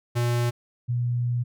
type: tone pair in turn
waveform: square / sine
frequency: 120 / 121.25 Hz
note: B2 / B2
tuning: -49 / -31 cents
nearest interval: unison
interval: 18 cents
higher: second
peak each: -22 dBFS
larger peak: neither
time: 0.15-0.51 / 0.88-1.44 s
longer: second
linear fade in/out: 20 ms
effects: none